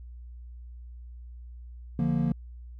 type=chord; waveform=triangle; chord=Bb major; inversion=first; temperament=equal; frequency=146.83 / 174.61 / 233.1 Hz; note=D3 / F3 / Bb3; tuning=0 / 0 / 0 cents; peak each=-26 dBFS; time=1.99-2.32 s; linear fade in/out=2 ms; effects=added 60 Hz sine -41 dBFS peak until 2.79 s